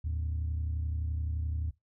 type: tone pair together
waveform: sine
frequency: 77.6 / 109.24 Hz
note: D#2 / A2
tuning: -4 / -12 cents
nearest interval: tritone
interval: 592 cents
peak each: -29 / -37 dBFS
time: 0.04-1.71 s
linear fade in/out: 10 ms
effects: noise-tail reverb RT60 0.2 s tail -23 dB re dry + tanh soft clip ceiling -26 dBFS